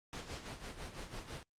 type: noise with tremolo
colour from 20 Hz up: pink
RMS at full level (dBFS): -43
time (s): 0.13-1.43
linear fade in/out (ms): 0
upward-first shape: sine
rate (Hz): 6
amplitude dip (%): 65
effects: low-pass 7000 Hz 12 dB/octave + Opus 48 kbps